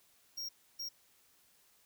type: tone bursts at uneven times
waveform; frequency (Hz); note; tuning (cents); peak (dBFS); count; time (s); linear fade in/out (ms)
square; 5588; F8; 0; -39; 2; 0.37-0.49 / 0.79-0.89; 10
effects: white hiss -68 dBFS RMS until 1.85 s